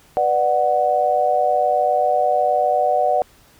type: chord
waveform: sine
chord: B minor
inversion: none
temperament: just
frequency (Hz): 493.9 / 592.7 / 740.8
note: B4 / D5 / F#5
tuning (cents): 0 / +16 / +2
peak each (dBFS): -23 / -19 / -17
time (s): 0.17-3.22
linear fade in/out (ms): 0
effects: pink hiss -52 dBFS RMS until 3.59 s